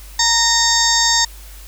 harmonic tone with a mistuned harmonic, 924 Hz, A#5, 16 cents flat, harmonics 1 / 2 / 4 / 5 / 6 / 7 / 8, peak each -20 / -20 / -20 / -20 / -20 / -20 / -20 dBFS, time 0.19-1.25 s, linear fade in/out 5 ms, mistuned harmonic 6, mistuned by -47 cents, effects added 50 Hz sine -35 dBFS peak until 1.67 s + white hiss -42 dBFS RMS until 1.67 s

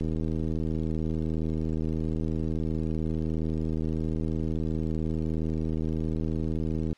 click train, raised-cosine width 3 ms, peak -18 dBFS, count 551, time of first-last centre 0.01-6.928 s, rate 79.5 Hz, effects white hiss -60 dBFS RMS until 6.97 s + low-pass 4000 Hz 12 dB/octave

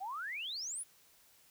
sine exponential sweep, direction up, 720 to 10760 Hz, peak -38 dBFS, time 0-0.84 s, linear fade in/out 20 ms, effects white hiss -65 dBFS RMS until 1.5 s

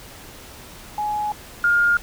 sine tone pair in turn, 840 / 1414.3 Hz, G#5 / F6, +19 / +21 cents, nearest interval major sixth, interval 902 cents, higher second, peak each -21 / -14 dBFS, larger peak second, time 0.98-1.32 / 1.64-1.97 s, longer first, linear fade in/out 2 ms, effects pink hiss -41 dBFS RMS until 2.02 s

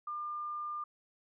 sine tone, 1200 Hz, D6, 37 cents sharp, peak -36 dBFS, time 0.07-0.84 s, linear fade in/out 5 ms, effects none

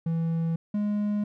triangle tone pair in turn, 164.81 / 207.6 Hz, E3 / G#3, 0 / 0 cents, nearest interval major third, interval 400 cents, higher second, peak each -22 dBFS, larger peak neither, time 0.06-0.56 / 0.74-1.24 s, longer neither, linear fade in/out 5 ms, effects none

